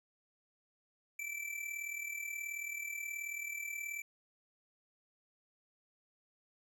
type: tone with amplitude modulation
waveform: square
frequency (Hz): 2330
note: D7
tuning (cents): -14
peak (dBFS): -37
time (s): 1.19-4.02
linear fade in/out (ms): 5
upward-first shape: sine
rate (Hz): 38.6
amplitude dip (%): 65
effects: none